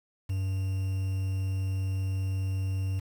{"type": "tone with quantisation", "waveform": "triangle", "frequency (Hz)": 95.4, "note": "G2", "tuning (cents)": -47, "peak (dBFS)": -25, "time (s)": [0.29, 3], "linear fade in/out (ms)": 10, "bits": 8, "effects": []}